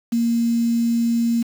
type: tone with quantisation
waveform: sine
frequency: 233.1 Hz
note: A#3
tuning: in tune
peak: -16 dBFS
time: 0.12-1.43 s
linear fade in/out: 10 ms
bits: 6
effects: none